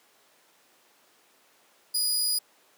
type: tone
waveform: 20% pulse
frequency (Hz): 4922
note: D#8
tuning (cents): -20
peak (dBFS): -18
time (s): 1.94-2.39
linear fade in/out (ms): 10
effects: pink hiss -61 dBFS RMS until 2.77 s + high-pass 400 Hz 12 dB/octave